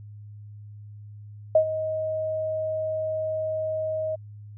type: tone with ADSR envelope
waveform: sine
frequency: 629 Hz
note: D#5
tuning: 19 cents sharp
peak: -12 dBFS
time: 1.55-4.16 s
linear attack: 4 ms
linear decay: 86 ms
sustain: -13 dB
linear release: 14 ms
effects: added 104 Hz sine -40 dBFS peak until 4.57 s